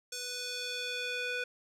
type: tone with band-pass filter sweep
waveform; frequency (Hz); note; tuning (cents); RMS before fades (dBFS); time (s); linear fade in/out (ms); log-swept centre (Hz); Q
square; 493.9; B4; 0; -37; 0.12-1.44; 5; 6400 to 2100; 1.5
effects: none